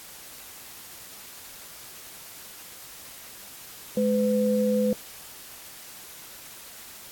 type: tone pair together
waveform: sine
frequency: 210.7 / 504 Hz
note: G#3 / B4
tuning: +25 / +35 cents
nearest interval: octave + minor third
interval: 1510 cents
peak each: -23 dBFS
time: 3.97-4.93 s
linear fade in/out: 2 ms
effects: white hiss -44 dBFS RMS until 7.11 s + AAC 64 kbps